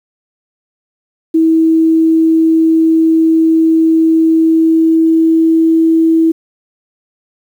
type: tone with pitch glide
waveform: sine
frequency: 323.3 to 325.4 Hz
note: E4 to E4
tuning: -34 to -22 cents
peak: -6 dBFS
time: 1.34-6.32 s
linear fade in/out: 10 ms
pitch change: +12 cents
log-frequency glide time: 4.31-5.83 s
effects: 7-bit